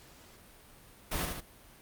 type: noise with echo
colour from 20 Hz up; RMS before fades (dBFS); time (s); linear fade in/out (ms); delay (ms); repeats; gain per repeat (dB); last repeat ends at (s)
pink; -33; 1.11-1.26; 10; 74; 2; -4; 1.408
effects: pink hiss -56 dBFS RMS until 1.81 s + Opus 48 kbps